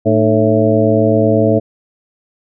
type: harmonic tone with a mistuned harmonic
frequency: 110 Hz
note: A2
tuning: in tune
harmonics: 1 / 2 / 3 / 4 / 5 / 6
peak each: -16 / -16 / -16 / -16 / -16 / -16 dBFS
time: 0.05-1.6 s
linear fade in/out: 20 ms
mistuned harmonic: 3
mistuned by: -120 cents
effects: none